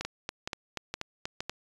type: two click trains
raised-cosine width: 0.2 ms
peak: -16 / -16 dBFS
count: 4 / 7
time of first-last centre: 0.01-1.405 / 0.05-1.496 s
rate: 2.15 / 4.15 Hz
effects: resampled to 24000 Hz